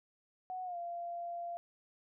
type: tone with pitch glide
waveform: sine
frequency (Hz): 740 to 690.4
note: F#5 to F5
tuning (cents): 0 to -20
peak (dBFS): -38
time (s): 0.5-1.57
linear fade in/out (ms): 0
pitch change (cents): -120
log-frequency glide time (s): 0.64-0.77
effects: none